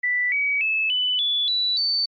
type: tone with pitch steps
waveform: sine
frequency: 1975.5 / 2269 / 2607 / 2994 / 3440 / 3951 / 4539 Hz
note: B6 / C#7 / E7 / F#7 / A7 / B7 / C#8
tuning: 0 / +40 / -20 / +20 / -40 / 0 / +40 cents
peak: -19 dBFS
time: 0.03-2.06 s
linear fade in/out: 10 ms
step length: 290 ms
effects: MP3 32 kbps